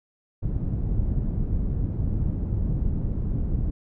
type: low-pass noise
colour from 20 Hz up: pink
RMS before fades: -25 dBFS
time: 0.42-3.71 s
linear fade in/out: 10 ms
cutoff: 170 Hz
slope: 12 dB/octave
effects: none